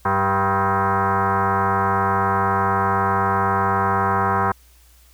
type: tone with frequency modulation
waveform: sine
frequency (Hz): 98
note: G2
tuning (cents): 0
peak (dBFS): -16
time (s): 0.05-4.52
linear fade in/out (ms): 5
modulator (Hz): 292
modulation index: 4.6
effects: added 60 Hz sine -50 dBFS peak until 5.13 s + white hiss -55 dBFS RMS until 5.13 s